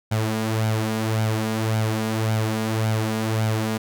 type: tone with flanger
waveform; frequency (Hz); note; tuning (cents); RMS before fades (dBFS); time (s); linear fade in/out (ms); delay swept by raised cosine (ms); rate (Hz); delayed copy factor
sawtooth; 110; A2; 0; -23; 0.11-3.78; 10; 1.3 to 4.3; 1.8; +0.55
effects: none